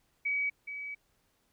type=tone pair in turn; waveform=sine; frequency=2271 / 2279 Hz; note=C#7 / C#7; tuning=+41 / +47 cents; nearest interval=unison; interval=6 cents; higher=second; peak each=-28 / -37 dBFS; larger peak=first; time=0.25-0.5 / 0.67-0.95 s; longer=second; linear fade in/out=10 ms; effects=pink hiss -73 dBFS RMS until 1.52 s